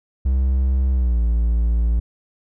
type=tone with pitch glide; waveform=triangle; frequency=65.41 to 57.27 Hz; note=C2 to A#1; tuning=0 to -30 cents; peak=-13 dBFS; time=0.25-2 s; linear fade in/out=10 ms; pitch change=-230 cents; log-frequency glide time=0.91-1.21 s; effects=none